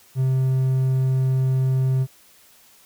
triangle tone, 131.1 Hz, C3, 4 cents sharp, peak -15 dBFS, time 0.15-2.07 s, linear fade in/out 50 ms, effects white hiss -53 dBFS RMS until 2.85 s

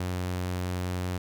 sawtooth tone, 90.5 Hz, F#2, 38 cents flat, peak -25 dBFS, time 0-1.18 s, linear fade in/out 5 ms, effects none

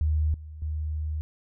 sine tone with level steps, 76.9 Hz, D#2, 20 cents flat, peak -21 / -38 / -27 dBFS, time 0.01-1.21 s, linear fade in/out 0 ms, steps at 0.34 / 0.62 s, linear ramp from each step 2 ms, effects none

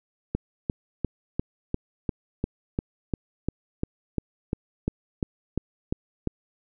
click train, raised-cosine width 3 ms, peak -12 dBFS, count 18, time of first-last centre 0.35-6.273 s, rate 2.87 Hz, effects none

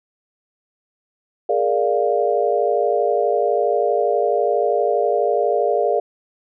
sine chord, Bb dominant seventh, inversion third, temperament equal with one note detuned, 413.9 / 466.2 / 587.3 / 698.5 Hz, Ab4 / Bb4 / D5 / F5, -6 / 0 / 0 / 0 cents, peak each -21 dBFS, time 1.49-6 s, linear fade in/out 5 ms, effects none

